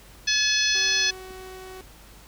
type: harmonic tone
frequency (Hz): 856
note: A5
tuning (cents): -48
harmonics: 2 / 3 / 4 / 5 / 6 / 7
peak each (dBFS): -27 / -27 / -27 / -27 / -27 / -27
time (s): 0.27-1.11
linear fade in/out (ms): 10
type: tone with pitch glide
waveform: sawtooth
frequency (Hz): 383.3 to 374.3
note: G4 to F#4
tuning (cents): -39 to +20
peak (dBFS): -35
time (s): 0.75-1.81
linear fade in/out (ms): 2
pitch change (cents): -41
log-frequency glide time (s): 0.97-1.08
type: click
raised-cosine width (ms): 3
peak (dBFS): -33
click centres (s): 1.308
effects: added 50 Hz sine -50 dBFS peak until 2.27 s + pink hiss -50 dBFS RMS until 2.27 s